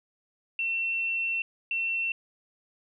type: tone bursts at uneven times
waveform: sine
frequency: 2703 Hz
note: E7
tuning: 43 cents sharp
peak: -26 dBFS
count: 2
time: 0.59-1.42 / 1.71-2.12 s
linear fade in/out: 2 ms
effects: none